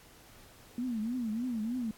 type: tone with vibrato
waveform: sine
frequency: 233.1 Hz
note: A#3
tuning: in tune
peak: -31 dBFS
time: 0.78-1.91 s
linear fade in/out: 2 ms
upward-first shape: triangle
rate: 3.3 Hz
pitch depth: 190 cents each way
effects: pink hiss -57 dBFS RMS until 1.97 s + AAC 64 kbps